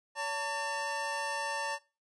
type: tone pair together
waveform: 25% pulse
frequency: 567 / 898.9 Hz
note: C#5 / A5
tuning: +39 / +37 cents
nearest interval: minor sixth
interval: 798 cents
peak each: -35 / -30 dBFS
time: 0.15-1.79 s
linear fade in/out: 50 ms
effects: noise-tail reverb RT60 0.3 s tail -20 dB re dry + resampled to 22050 Hz